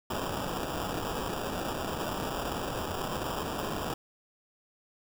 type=noise with sample-and-hold; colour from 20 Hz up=white; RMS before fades=-34 dBFS; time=0.1-3.94 s; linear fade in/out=5 ms; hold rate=2100 Hz; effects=none